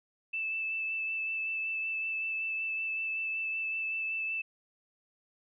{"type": "tone with vibrato", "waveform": "sine", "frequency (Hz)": 2637, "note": "E7", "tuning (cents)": 0, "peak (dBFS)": -31, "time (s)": [0.33, 4.42], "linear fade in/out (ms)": 10, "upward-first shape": "sine", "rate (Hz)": 5.3, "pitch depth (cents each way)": 13, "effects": []}